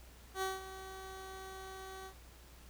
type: tone with ADSR envelope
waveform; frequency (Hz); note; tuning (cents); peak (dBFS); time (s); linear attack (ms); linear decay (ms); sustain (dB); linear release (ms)
15% pulse; 381; G4; -49; -27; 0.34-2.14; 80; 180; -13; 79
effects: added 60 Hz sine -55 dBFS peak until 2.69 s + pink hiss -60 dBFS RMS until 2.69 s